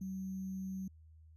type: tone with sample-and-hold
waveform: sine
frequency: 189.6 Hz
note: F#3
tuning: 43 cents sharp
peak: -38 dBFS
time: 0.01-0.88 s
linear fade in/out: 5 ms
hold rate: 6300 Hz
effects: added 79 Hz sine -56 dBFS peak until 1.36 s + resampled to 32000 Hz